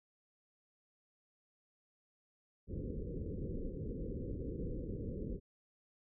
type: low-pass noise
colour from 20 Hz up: pink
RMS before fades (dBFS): -41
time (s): 2.67-5.4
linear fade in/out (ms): 50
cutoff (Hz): 520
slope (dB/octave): 96
effects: none